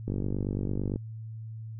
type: click train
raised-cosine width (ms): 3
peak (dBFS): -18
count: 44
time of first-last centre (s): 0.08-0.959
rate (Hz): 48.9
effects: added 111 Hz sine -37 dBFS peak until 1.79 s